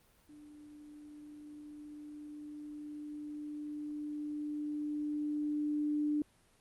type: tone with level ramp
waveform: sine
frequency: 297.6 Hz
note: D4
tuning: 23 cents sharp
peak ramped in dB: -52 to -29 dBFS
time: 0.29-6.22 s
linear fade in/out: 2 ms
effects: pink hiss -67 dBFS RMS until 6.6 s + Opus 32 kbps